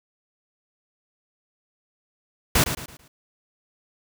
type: noise with echo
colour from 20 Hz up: pink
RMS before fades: -18 dBFS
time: 2.55-2.64 s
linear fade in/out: 5 ms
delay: 110 ms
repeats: 4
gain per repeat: -9 dB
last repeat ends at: 3.08 s
effects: none